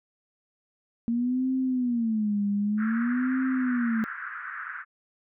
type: tone with vibrato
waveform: sine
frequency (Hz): 230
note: A#3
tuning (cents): -23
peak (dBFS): -23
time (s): 1.08-4.04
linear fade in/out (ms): 0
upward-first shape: sine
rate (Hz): 0.53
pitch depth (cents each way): 220
type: band-pass noise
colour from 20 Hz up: white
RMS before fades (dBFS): -37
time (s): 2.77-4.85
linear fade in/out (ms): 50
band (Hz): 1300 to 1700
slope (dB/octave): 48
effects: none